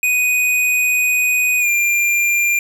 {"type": "tone with pitch glide", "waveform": "square", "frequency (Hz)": [2489, 2389], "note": ["D#7", "D7"], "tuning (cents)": [0, 29], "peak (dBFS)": -14, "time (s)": [0.03, 2.59], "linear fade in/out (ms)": 2, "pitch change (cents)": -71, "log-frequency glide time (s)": [1.59, 1.68], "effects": []}